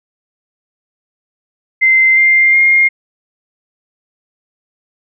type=tone with pitch steps; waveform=sine; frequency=2076 / 2101 / 2127 Hz; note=C7 / C7 / C7; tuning=-14 / +7 / +28 cents; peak=-6 dBFS; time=1.81-2.89 s; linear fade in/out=20 ms; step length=360 ms; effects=none